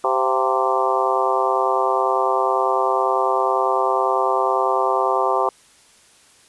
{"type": "harmonic tone with a mistuned harmonic", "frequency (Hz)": 130, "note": "C3", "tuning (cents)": -11, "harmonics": [3, 4, 5, 6, 7, 8, 9], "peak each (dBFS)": [-24, -24, -24, -24, -24, -24, -24], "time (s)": [0.04, 5.49], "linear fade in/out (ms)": 2, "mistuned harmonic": 5, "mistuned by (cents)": 73, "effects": ["white hiss -52 dBFS RMS until 6.48 s", "resampled to 24000 Hz"]}